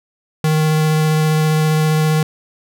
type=tone with vibrato; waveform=square; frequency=155.56 Hz; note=D#3; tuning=in tune; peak=-13 dBFS; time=0.44-2.23 s; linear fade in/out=2 ms; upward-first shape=sine; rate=15 Hz; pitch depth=9 cents each way; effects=none